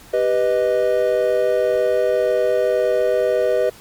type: chord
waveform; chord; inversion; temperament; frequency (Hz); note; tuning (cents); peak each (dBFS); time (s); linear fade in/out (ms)
triangle; G augmented; none; equal; 392 / 493.9 / 622.3; G4 / B4 / D#5; 0 / 0 / 0; -20 / -16 / -17; 0.13-3.7; 10
effects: pink hiss -44 dBFS RMS until 3.8 s + MP3 96 kbps